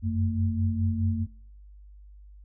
sine tone cluster, 91.4 / 96.2 / 225 Hz, F#2 / G2 / A3, -21 / -32 / +39 cents, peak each -25 / -31 / -29 dBFS, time 0.02-1.27 s, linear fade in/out 50 ms, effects noise-tail reverb RT60 0.7 s tail -25 dB re dry + added 50 Hz sine -46 dBFS peak until 2.44 s

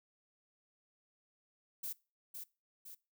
violet noise with echo, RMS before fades -41 dBFS, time 1.83-1.93 s, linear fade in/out 10 ms, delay 510 ms, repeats 2, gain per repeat -5 dB, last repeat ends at 2.95 s, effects noise-tail reverb RT60 0.3 s tail -22 dB re dry

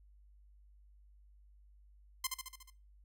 5% pulse tone with echo, 1040 Hz, C6, 11 cents flat, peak -20 dBFS, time 2.24-2.27 s, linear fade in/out 5 ms, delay 72 ms, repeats 6, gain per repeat -4 dB, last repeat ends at 2.702 s, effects noise-tail reverb RT60 0.3 s tail -18 dB re dry + added 50 Hz sine -59 dBFS peak until 3.04 s

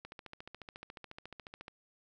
click train, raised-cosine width 0.3 ms, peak -30 dBFS, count 24, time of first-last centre 0.05-1.681 s, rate 14.1 Hz, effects none

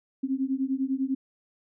sine beating tone pair, 261.6 / 271.6 Hz, C4 / C#4, 0 / -35 cents, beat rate 10 Hz, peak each -28 dBFS, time 0.23-1.15 s, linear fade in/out 10 ms, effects none

